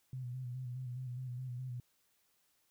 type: tone with vibrato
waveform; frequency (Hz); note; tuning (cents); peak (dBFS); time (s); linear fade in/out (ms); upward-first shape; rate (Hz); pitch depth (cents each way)
sine; 126; B2; +35; -39; 0.13-1.8; 2; square; 4.8; 44
effects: white hiss -75 dBFS RMS until 2.7 s